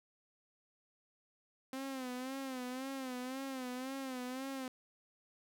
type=tone with vibrato; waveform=sawtooth; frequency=260 Hz; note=C4; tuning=11 cents flat; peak=-36 dBFS; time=1.73-4.68 s; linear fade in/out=2 ms; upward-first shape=sine; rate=1.9 Hz; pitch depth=77 cents each way; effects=none